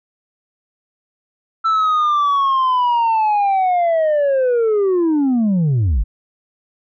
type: linear sweep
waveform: sine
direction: down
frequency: 1333 to 42.5 Hz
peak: -10 dBFS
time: 1.64-6.04 s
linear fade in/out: 20 ms
effects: tanh soft clip ceiling -12 dBFS